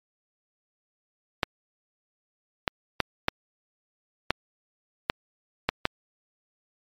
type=clicks; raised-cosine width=0.3 ms; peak=-5 dBFS; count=8; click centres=1.432 / 2.678 / 3.003 / 3.284 / 4.306 / 5.099 / 5.69 / 5.854 s; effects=MP3 96 kbps